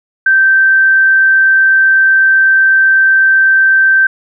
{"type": "tone", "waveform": "sine", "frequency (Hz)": 1558, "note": "G6", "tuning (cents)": -11, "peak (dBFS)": -5, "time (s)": [0.26, 4.07], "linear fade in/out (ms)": 5, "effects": []}